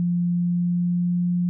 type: tone with pitch glide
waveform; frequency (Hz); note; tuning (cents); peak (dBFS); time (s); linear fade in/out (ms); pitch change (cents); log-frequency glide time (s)
sine; 174.61 to 176.43; F3 to F3; 0 to +18; -19; 0-1.49; 0; +18; 0.3-1.32
effects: none